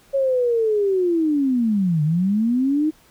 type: linear two-way sweep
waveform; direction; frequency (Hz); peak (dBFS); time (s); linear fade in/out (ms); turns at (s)
sine; down then up; 554.4 to 146.7 to 316.4; -16; 0.13-2.91; 20; 2.03
effects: pink hiss -54 dBFS RMS until 3.1 s